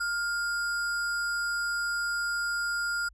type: tone with sample-and-hold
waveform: sine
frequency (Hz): 1407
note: F6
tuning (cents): +12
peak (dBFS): -27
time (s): 0-3.09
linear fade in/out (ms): 10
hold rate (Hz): 6300
effects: added 50 Hz sine -53 dBFS peak until 3.13 s + resampled to 24000 Hz